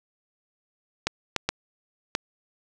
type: clicks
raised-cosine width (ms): 0.2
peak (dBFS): -6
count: 4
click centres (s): 1.07 / 1.363 / 1.49 / 2.151
effects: 7-bit